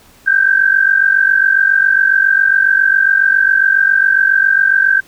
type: tone pair together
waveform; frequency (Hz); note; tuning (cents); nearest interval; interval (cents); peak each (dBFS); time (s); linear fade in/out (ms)
sine; 1551.7 / 1599; G6 / G6; -18 / +34; minor second; 52; -11; 0.26-5.01; 20
effects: pink hiss -46 dBFS RMS until 5.07 s